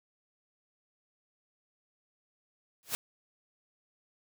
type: noise with exponential growth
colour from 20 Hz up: white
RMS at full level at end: -28 dBFS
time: 2.83-2.95 s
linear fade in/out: 0 ms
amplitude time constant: 24 ms
effects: none